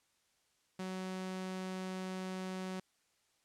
sawtooth tone, 186.7 Hz, F#3, 16 cents sharp, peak -35 dBFS, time 0.79-2.8 s, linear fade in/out 5 ms, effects white hiss -75 dBFS RMS until 3.44 s + low-pass 9000 Hz 12 dB/octave

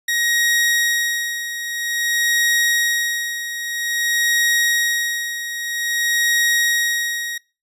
sawtooth tone with tremolo, 1887 Hz, A#6, 21 cents sharp, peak -11 dBFS, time 0.08-7.38 s, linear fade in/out 5 ms, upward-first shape sine, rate 0.51 Hz, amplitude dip 70%, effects noise-tail reverb RT60 0.3 s tail -23 dB re dry + resampled to 32000 Hz

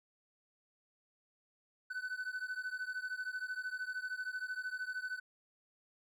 triangle beating tone pair, 1500 / 1513 Hz, F#6 / F#6, +23 / +38 cents, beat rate 13 Hz, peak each -39 / -40 dBFS, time 1.9-5.2 s, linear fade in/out 10 ms, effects none

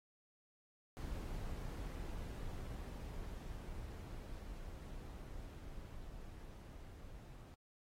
brown noise with level ramp, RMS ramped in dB -43 to -53 dBFS, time 0.97-7.54 s, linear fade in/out 0 ms, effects AAC 48 kbps

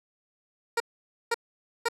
15% pulse tone bursts, 466.6 Hz, A#4, 2 cents sharp, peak -17 dBFS, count 3, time 0.77-1.886 s, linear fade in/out 5 ms, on 32 ms, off 510 ms, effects low-pass 11000 Hz 12 dB/octave

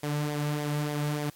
sawtooth tone with flanger, 148 Hz, D3, 14 cents sharp, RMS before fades -30 dBFS, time 0.03-1.3 s, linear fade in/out 5 ms, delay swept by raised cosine 0.71 to 2.91 ms, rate 3.4 Hz, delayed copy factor -0.5, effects white hiss -57 dBFS RMS until 1.35 s + AAC 64 kbps

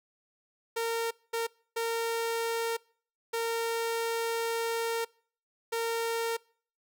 sawtooth tone bursts at uneven times, 459.5 Hz, A#4, 25 cents flat, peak -25 dBFS, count 5, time 0.76-1.11 / 1.33-1.47 / 1.76-2.77 / 3.33-5.05 / 5.72-6.37 s, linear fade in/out 10 ms, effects noise-tail reverb RT60 0.5 s tail -25 dB re dry

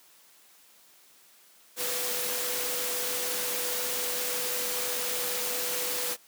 sine tone in noise, 493.9 Hz, B4, in tune, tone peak -38 dBFS, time 1.76-6.17 s, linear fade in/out 50 ms, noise white, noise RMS -31 dBFS, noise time 1.76-6.17 s, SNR -10 dB, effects white hiss -58 dBFS RMS until 6.27 s + high-pass 200 Hz 12 dB/octave

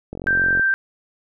click train, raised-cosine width 2 ms, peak -17 dBFS, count 22, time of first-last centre 0.13-0.596 s, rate 45.1 Hz
sine tone, 1568 Hz, G6, in tune, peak -15 dBFS, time 0.27-0.74 s, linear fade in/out 0 ms
effects none

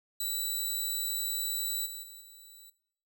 10% pulse tone with level steps, 3951 Hz, B7, in tune, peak -23 / -32 / -39 / -43 dBFS, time 0.2-2.7 s, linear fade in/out 5 ms, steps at 1.85 / 2.02 / 2.2 s, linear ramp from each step 20 ms, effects noise-tail reverb RT60 0.6 s tail -17 dB re dry

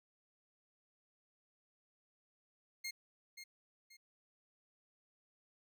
20% pulse tone with echo, 2132 Hz, C7, 32 cents sharp, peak -35 dBFS, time 2.84-2.91 s, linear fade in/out 10 ms, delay 530 ms, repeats 2, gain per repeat -9 dB, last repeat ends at 3.97 s, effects none

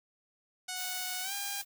5% pulse tone with pitch glide, 737 to 803.7 Hz, F#5 to G5, -7 to +43 cents, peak -24 dBFS, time 0.68-1.62 s, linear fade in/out 10 ms, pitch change +150 cents, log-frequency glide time 1.22-1.33 s
blue noise, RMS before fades -41 dBFS, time 0.75-1.65 s, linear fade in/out 50 ms
effects none

